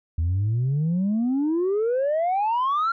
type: exponential sweep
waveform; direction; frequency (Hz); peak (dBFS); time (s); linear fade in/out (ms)
sine; up; 78.8 to 1396.9; -18; 0.18-2.92; 5
effects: tanh soft clip ceiling -18 dBFS